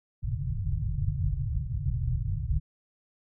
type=low-pass noise; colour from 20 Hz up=white; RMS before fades=-29 dBFS; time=0.22-2.6 s; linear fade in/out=20 ms; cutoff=150 Hz; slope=96 dB/octave; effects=none